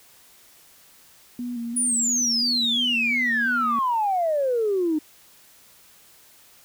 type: tone with vibrato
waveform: sine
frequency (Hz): 238.9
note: A#3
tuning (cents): +43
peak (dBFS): -27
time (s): 1.39-3.79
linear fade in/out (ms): 2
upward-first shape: square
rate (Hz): 2.9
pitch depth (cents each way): 35
type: exponential sweep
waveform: sine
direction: down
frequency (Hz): 9956 to 298.3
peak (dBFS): -19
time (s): 1.76-4.99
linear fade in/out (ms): 10
effects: tanh soft clip ceiling -14 dBFS + white hiss -53 dBFS RMS until 6.64 s